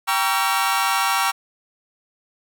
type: chord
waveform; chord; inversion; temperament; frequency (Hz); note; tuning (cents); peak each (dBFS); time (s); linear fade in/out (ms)
sawtooth; G diminished seventh; none; just; 784 / 940.8 / 1128.9 / 1354.7; G5 / Bb5 / Db6 / Fb6; 0 / +16 / +31 / +47; -20; 0.07-1.32; 20
effects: none